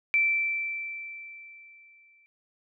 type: tone with exponential decay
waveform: sine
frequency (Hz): 2335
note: D7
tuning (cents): -11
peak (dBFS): -19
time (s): 0.14-2.26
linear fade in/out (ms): 0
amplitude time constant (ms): 460
effects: none